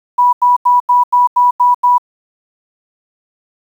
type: tone bursts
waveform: sine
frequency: 981 Hz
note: B5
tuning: 12 cents flat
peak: -6 dBFS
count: 8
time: 0.18-1.982 s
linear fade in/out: 10 ms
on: 150 ms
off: 86 ms
effects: 7-bit